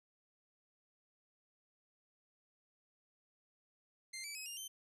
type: tone with pitch steps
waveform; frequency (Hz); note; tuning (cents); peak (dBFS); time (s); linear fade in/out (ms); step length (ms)
15% pulse; 2093 / 2309 / 2547 / 2810 / 3100; C7 / D7 / D#7 / F7 / G7; 0 / -30 / +40 / +10 / -20; -37; 4.13-4.68; 10; 110
effects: resampled to 32000 Hz